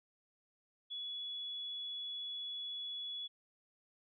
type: tone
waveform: sine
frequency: 3394 Hz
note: G#7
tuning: 37 cents sharp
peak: -40 dBFS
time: 0.9-3.28 s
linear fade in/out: 20 ms
effects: none